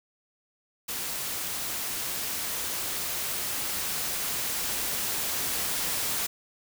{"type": "noise with level ramp", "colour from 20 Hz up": "white", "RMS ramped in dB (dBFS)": [-33, -29], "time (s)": [0.88, 6.27], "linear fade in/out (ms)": 10, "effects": []}